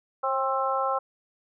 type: harmonic tone with a mistuned harmonic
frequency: 264.9 Hz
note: C4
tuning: 22 cents sharp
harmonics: 2 / 3 / 4 / 5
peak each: -29 / -29 / -29 / -29 dBFS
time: 0.23-0.99 s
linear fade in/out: 10 ms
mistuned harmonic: 2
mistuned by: +22 cents
effects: none